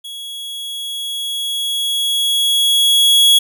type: tone with level ramp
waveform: 45% pulse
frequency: 3340 Hz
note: G#7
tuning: 9 cents sharp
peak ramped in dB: -28 to -7 dBFS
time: 0.04-3.39 s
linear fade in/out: 10 ms
effects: none